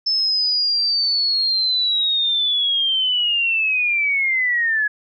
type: linear sweep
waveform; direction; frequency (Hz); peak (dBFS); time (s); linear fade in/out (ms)
sine; down; 5274 to 1677; -16; 0.06-4.88; 10
effects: none